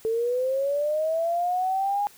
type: linear sweep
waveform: sine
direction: up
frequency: 440 to 826 Hz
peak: -22 dBFS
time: 0.05-2.07 s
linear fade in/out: 0 ms
effects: white hiss -52 dBFS RMS until 2.17 s